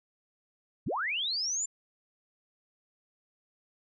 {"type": "linear sweep", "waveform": "sine", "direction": "up", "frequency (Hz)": [61.74, 7300], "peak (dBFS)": -29, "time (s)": [0.86, 1.66], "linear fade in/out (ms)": 10, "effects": []}